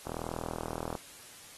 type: click train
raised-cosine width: 1 ms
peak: -22 dBFS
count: 37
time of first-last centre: 0.07-0.952 s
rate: 40.8 Hz
effects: white hiss -51 dBFS RMS until 1.57 s + AAC 32 kbps